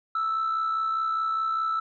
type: tone with amplitude modulation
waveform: sine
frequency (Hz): 1318.5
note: E6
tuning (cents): 0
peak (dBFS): -20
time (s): 0.15-1.8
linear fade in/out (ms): 5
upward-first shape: sine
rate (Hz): 64.9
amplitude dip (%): 50
effects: tanh soft clip ceiling -21 dBFS